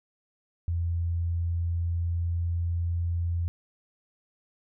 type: tone with pitch glide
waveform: sine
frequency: 85 to 85.59 Hz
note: F2 to F2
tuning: -46 to -34 cents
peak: -25 dBFS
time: 0.68-3.48 s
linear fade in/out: 0 ms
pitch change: +12 cents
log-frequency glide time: 1.18-3.13 s
effects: none